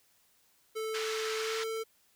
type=tone with pitch glide; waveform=square; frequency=439.3 to 445.9 Hz; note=A4 to A4; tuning=-3 to +23 cents; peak=-34 dBFS; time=0.75-1.84 s; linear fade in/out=20 ms; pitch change=+26 cents; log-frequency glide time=1.38-1.58 s
type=band-pass noise; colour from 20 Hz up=pink; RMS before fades=-39 dBFS; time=0.94-1.64 s; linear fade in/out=5 ms; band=1200 to 6300 Hz; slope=24 dB/octave
effects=white hiss -68 dBFS RMS until 2.15 s